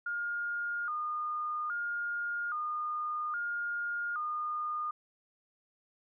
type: tone with vibrato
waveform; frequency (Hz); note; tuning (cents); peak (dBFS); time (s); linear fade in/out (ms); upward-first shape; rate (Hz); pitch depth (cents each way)
sine; 1315; E6; -5; -32; 0.06-4.91; 5; square; 0.61; 130
effects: none